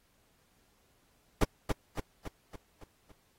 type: noise with echo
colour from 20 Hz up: brown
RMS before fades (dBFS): -24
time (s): 1.41-1.44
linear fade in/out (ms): 5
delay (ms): 280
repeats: 6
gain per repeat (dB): -5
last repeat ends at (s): 3.12
effects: pink hiss -70 dBFS RMS until 3.38 s + AAC 48 kbps